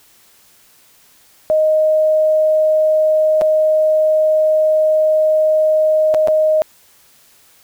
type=tone with dropouts; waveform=sine; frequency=622.3 Hz; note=D#5; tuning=in tune; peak=-10 dBFS; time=1.5-6.62 s; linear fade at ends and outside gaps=0 ms; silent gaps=3.412-3.418 / 6.141-6.146 / 6.274-6.283 s; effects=white hiss -50 dBFS RMS until 7.63 s